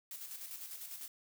blue noise with tremolo, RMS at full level -45 dBFS, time 0.11-1.08 s, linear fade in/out 2 ms, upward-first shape square, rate 10 Hz, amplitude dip 45%, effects none

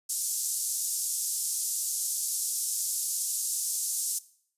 white band-pass noise, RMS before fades -31 dBFS, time 0.09-4.19 s, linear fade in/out 10 ms, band 6000 to 11000 Hz, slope 24 dB/octave, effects noise-tail reverb RT60 0.6 s tail -19 dB re dry + resampled to 32000 Hz

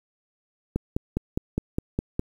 click train, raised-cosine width 3 ms, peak -11 dBFS, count 8, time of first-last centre 0.76-2.194 s, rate 4.88 Hz, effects 8-bit

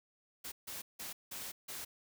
white noise bursts at uneven times, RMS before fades -44 dBFS, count 5, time 0.44-0.52 / 0.67-0.82 / 0.99-1.13 / 1.31-1.52 / 1.68-1.85 s, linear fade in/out 10 ms, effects none

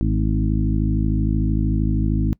harmonic tone with a mistuned harmonic, 53.1 Hz, G#1, 39 cents sharp, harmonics 1 / 2 / 3 / 4 / 5 / 6, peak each -20 / -23 / -25 / -26 / -27 / -28 dBFS, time 0.01-2.33 s, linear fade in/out 0 ms, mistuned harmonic 4, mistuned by +31 cents, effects noise-tail reverb RT60 0.1 s tail -23 dB re dry

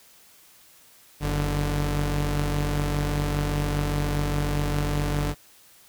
sawtooth tone pair together, 47.27 / 146.83 Hz, F#1 / D3, +38 / 0 cents, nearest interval octave + minor sixth, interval 1962 cents, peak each -22 dBFS, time 1.2-5.35 s, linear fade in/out 50 ms, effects white hiss -54 dBFS RMS until 5.88 s

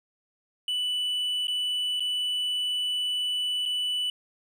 triangle tone with dropouts, 2974 Hz, F#7, 8 cents sharp, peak -24 dBFS, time 0.68-4.1 s, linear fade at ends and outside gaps 2 ms, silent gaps 1.471-1.481 / 1.997-2.004 / 3.655-3.659 s, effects none

